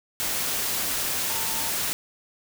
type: tone in noise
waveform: sine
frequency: 900 Hz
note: A5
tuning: 39 cents sharp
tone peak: -37 dBFS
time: 1.3-1.69 s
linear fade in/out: 0 ms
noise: white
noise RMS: -27 dBFS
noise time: 0.2-1.93 s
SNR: -13 dB
effects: none